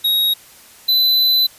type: tone pair in turn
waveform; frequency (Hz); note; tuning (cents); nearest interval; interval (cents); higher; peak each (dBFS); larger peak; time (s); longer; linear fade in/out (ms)
square; 3787 / 4012; A#7 / B7; +27 / +26; minor second; 99; second; -14 / -12; second; 0.04-0.34 / 0.88-1.47; second; 10
effects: white hiss -44 dBFS RMS until 1.58 s + resampled to 32000 Hz